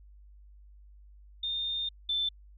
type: tone pair in turn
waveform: sine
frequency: 3635 / 3536 Hz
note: A#7 / A7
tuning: -44 / +8 cents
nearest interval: unison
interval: 48 cents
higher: first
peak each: -30 / -27 dBFS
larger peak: second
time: 1.43-1.89 / 2.09-2.29 s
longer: first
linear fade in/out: 5 ms
effects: added 50 Hz sine -51 dBFS peak until 2.57 s